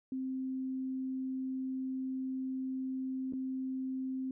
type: tone with dropouts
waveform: sine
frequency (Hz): 261.6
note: C4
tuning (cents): 0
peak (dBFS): -34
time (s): 0.12-4.31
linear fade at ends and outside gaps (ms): 2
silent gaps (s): 3.325-3.334
effects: none